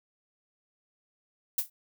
violet noise with exponential decay, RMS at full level -22 dBFS, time 1.58-1.7 s, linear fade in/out 5 ms, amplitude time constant 24 ms, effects none

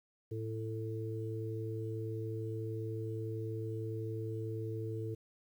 harmonic tone, 110.8 Hz, A2, 13 cents sharp, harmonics 1 / 3 / 4, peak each -38 / -44 / -42 dBFS, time 0.31-5.15 s, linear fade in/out 10 ms, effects 11-bit

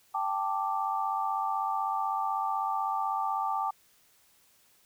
sine chord, G suspended second, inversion none, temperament equal, 784 / 880 / 1174.7 Hz, G5 / A5 / D6, 0 / 0 / 0 cents, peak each -32 dBFS, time 0.14-3.71 s, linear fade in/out 10 ms, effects white hiss -64 dBFS RMS until 4.85 s

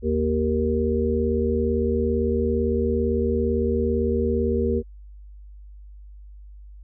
harmonic tone, 77.78 Hz, D#2, in tune, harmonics 1 / 3 / 5 / 6, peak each -25 / -25 / -25 / -25 dBFS, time 0.02-4.83 s, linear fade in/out 50 ms, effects added 50 Hz sine -40 dBFS peak until 6.83 s

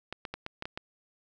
clicks, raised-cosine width 0.3 ms, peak -20 dBFS, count 7, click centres 0.126 / 0.252 / 0.34 / 0.464 / 0.624 / 0.655 / 0.775 s, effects none

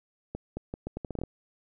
accelerating click train, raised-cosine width 2 ms, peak -21 dBFS, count 11, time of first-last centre 0.35-1.236 s, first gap 220 ms, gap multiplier 0.77, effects none

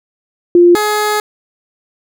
sine / 15% pulse tone pair in turn, 349.2 / 421.7 Hz, F4 / G#4, 0 / +26 cents, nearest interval minor third, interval 326 cents, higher second, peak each -3 / -6 dBFS, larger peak first, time 0.55-0.75 / 0.75-1.2 s, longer second, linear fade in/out 2 ms, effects none

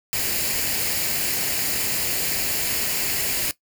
white noise with comb filter, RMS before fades -24 dBFS, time 0.13-3.51 s, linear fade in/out 0 ms, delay 0.42 ms, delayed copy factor +0.5, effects noise-tail reverb RT60 0.1 s tail -17 dB re dry

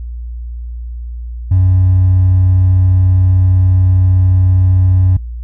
triangle tone with hard clipping, 92.5 Hz, F#2, in tune, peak -6 dBFS, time 1.51-5.17 s, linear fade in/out 5 ms, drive 2 dB, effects noise-tail reverb RT60 0.2 s tail -26 dB re dry + added 59 Hz sine -21 dBFS peak until 5.43 s

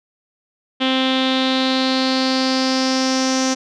sawtooth tone with low-pass filter sweep, 261.6 Hz, C4, in tune, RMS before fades -18 dBFS, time 0.8-3.55 s, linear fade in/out 20 ms, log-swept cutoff 3300 to 6000 Hz, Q 5.5, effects none

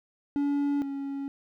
triangle tone pair in turn, 285 / 277.2 Hz, C#4 / C#4, +48 / 0 cents, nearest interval unison, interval 48 cents, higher first, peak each -22 / -29 dBFS, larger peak first, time 0.36-0.82 / 0.82-1.28 s, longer neither, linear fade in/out 0 ms, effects none

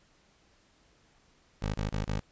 15% pulse tone bursts, 51.91 Hz, G#1, in tune, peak -23 dBFS, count 4, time 1.62-2.196 s, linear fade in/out 5 ms, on 120 ms, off 32 ms, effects pink hiss -65 dBFS RMS until 2.31 s + resampled to 16000 Hz

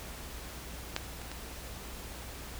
clicks, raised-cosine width 0.2 ms, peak -13 / -30 / -24 dBFS, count 3, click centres 0.964 / 1.216 / 1.316 s, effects added 60 Hz sine -46 dBFS peak until 2.59 s + pink hiss -45 dBFS RMS until 2.59 s

